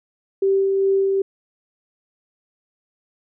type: tone with tremolo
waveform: sine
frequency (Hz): 389.5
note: G4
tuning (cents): -11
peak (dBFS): -14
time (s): 0.42-1.22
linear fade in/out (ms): 5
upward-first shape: sine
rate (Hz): 2.5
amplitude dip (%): 25
effects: none